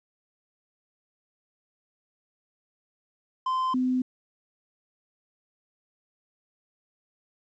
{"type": "tone pair in turn", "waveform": ["triangle", "sine"], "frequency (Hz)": [1035, 254.5], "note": ["C6", "C4"], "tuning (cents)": [-19, -48], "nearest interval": "2 octaves", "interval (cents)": 2429, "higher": "first", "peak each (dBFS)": -22, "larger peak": "neither", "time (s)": [[3.46, 3.74], [3.74, 4.02]], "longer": "neither", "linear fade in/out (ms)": 5, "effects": ["resampled to 16000 Hz", "10-bit"]}